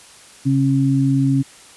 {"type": "tone pair together", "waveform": "sine", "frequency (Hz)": [136, 272], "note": ["C#3", "C#4"], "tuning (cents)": [-33, -33], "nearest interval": "octave", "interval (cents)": 1200, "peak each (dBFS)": -16, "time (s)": [0.45, 1.43], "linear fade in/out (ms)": 20, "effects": ["white hiss -44 dBFS RMS until 1.76 s", "resampled to 24000 Hz"]}